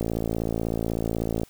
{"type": "click train", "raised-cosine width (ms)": 2, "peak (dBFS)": -13, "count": 81, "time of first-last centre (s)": [0.01, 1.433], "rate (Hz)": 56.2, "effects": ["white hiss -56 dBFS RMS until 1.49 s"]}